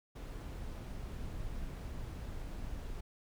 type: noise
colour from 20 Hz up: brown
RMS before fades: -42 dBFS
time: 0.15-3.01 s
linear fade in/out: 10 ms
effects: none